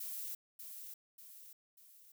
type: noise with echo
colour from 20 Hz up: violet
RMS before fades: -43 dBFS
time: 0-0.35 s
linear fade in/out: 5 ms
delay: 590 ms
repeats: 3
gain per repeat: -6 dB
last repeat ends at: 2.12 s
effects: none